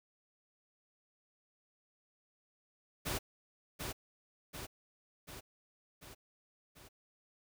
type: noise with echo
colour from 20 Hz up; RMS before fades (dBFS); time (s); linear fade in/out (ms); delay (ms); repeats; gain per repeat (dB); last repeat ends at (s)
pink; -37; 3.05-3.19; 20; 740; 5; -4; 6.89
effects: none